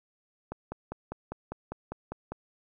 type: click train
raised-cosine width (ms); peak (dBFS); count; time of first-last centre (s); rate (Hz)
1; -22; 10; 0.52-2.32; 5
effects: none